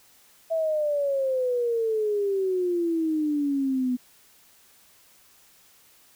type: exponential sweep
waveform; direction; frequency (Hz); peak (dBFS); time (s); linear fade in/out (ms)
sine; down; 659.3 to 246.9; -22; 0.5-3.97; 20
effects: white hiss -57 dBFS RMS until 6.15 s